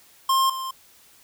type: tone pair in turn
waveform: square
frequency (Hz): 1062 / 1052.8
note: C6 / C6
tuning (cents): +25 / +10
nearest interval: unison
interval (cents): 15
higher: first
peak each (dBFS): -18 / -29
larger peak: first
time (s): 0.29-0.5 / 0.5-0.71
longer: neither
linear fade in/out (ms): 5
effects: white hiss -54 dBFS RMS until 1.23 s